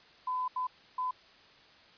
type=tone bursts at uneven times; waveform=sine; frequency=1010 Hz; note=B5; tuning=39 cents sharp; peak=-30 dBFS; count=3; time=0.27-0.48 / 0.56-0.67 / 0.98-1.11 s; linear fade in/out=5 ms; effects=white hiss -58 dBFS RMS until 1.97 s + resampled to 11025 Hz